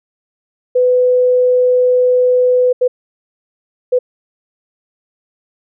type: tone bursts at uneven times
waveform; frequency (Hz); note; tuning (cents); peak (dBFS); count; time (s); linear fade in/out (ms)
sine; 500; B4; +21; -8; 3; 0.75-2.73 / 2.81-2.88 / 3.92-3.99; 10
effects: none